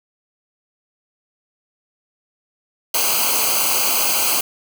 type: noise with comb filter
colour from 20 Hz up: white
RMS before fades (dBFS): -18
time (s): 2.94-4.41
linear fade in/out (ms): 5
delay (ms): 0.55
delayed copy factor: -0.9
effects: none